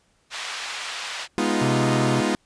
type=band-pass noise; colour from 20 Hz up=white; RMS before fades=-32 dBFS; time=0.3-1.28 s; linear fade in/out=50 ms; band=880 to 3800 Hz; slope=12 dB/octave
type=chord; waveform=sawtooth; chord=F half-diminished seventh; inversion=first; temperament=equal; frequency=207.7 / 246.9 / 311.1 / 349.2 Hz; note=Ab3 / Cb4 / Eb4 / F4; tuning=0 / 0 / 0 / 0 cents; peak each=-22 dBFS; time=1.38-2.35 s; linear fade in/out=0 ms
type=harmonic tone; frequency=130 Hz; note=C3; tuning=11 cents flat; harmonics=1 / 3 / 5 / 7 / 9 / 10; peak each=-23 / -34 / -40 / -37 / -37 / -39 dBFS; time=1.61-2.21 s; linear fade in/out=10 ms
effects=pink hiss -64 dBFS RMS until 2.45 s + resampled to 22050 Hz